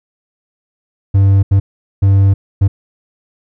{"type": "tone bursts at uneven times", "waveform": "triangle", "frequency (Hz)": 98, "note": "G2", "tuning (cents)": 0, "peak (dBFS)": -4, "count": 4, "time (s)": [[1.14, 1.43], [1.51, 1.6], [2.02, 2.34], [2.61, 2.68]], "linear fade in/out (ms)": 10, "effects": []}